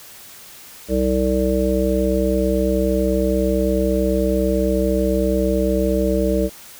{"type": "harmonic tone", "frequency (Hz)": 64.5, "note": "C2", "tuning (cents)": -24, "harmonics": [1, 3, 5, 7, 9], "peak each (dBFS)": [-22, -22, -22, -22, -22], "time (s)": [0.88, 6.5], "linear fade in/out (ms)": 50, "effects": ["white hiss -41 dBFS RMS until 6.79 s"]}